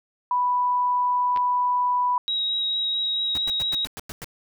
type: tone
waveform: sine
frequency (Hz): 987.8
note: B5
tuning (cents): 0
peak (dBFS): -19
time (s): 0.31-2.18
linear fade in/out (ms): 2
type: clicks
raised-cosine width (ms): 0.3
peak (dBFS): -20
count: 2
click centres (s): 1.362 / 1.373
type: tone with vibrato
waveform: sine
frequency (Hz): 3819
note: A#7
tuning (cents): +41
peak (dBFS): -22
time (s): 2.28-3.85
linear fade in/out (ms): 0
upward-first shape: triangle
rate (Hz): 4.5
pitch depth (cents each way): 12
type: noise bursts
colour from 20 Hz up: pink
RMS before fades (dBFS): -35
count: 8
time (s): 3.35-4.244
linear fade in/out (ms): 0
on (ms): 26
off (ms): 98
effects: none

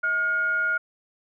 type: tone with frequency modulation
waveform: sine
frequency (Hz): 1425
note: F6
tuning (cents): +34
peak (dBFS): -21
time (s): 0.03-0.78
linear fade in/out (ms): 10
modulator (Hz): 788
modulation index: 0.27
effects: none

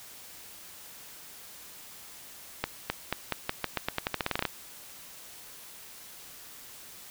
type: accelerating click train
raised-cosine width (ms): 0.3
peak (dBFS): -11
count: 18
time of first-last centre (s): 2.64-4.453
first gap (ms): 260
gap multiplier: 0.87
effects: white hiss -48 dBFS RMS until 7.1 s

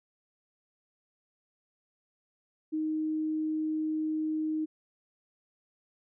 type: tone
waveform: sine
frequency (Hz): 311.7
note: D#4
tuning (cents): +3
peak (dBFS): -28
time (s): 2.72-4.66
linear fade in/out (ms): 20
effects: none

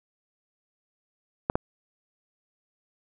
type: clicks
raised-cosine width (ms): 1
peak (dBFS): -9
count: 2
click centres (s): 1.499 / 1.555
effects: none

